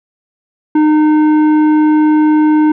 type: tone with tanh clipping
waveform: triangle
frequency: 306 Hz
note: D#4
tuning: 29 cents flat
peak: -8 dBFS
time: 0.75-2.72 s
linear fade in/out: 5 ms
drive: 14 dB
effects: none